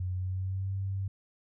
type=tone with pitch glide; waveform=sine; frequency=91.5 to 96.94 Hz; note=F#2 to G2; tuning=-19 to -19 cents; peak=-30 dBFS; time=0-1.08 s; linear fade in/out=5 ms; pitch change=+100 cents; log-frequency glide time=0.13-0.73 s; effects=none